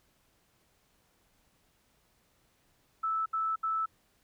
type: tone bursts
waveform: sine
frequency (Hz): 1313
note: E6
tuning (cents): -7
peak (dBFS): -28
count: 3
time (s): 3.03-3.86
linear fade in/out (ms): 10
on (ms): 230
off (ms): 70
effects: pink hiss -70 dBFS RMS until 4.23 s